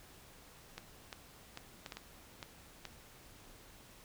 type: clicks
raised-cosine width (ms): 0.2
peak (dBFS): -26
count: 8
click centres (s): 0.78 / 1.128 / 1.574 / 1.862 / 1.922 / 1.97 / 2.428 / 2.853
effects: pink hiss -58 dBFS RMS until 4.04 s